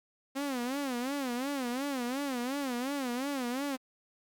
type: tone with vibrato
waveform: sawtooth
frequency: 262.1 Hz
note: C4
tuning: 3 cents sharp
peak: -28 dBFS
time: 0.35-3.77 s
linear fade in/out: 20 ms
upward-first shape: sine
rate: 2.8 Hz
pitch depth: 160 cents each way
effects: Opus 48 kbps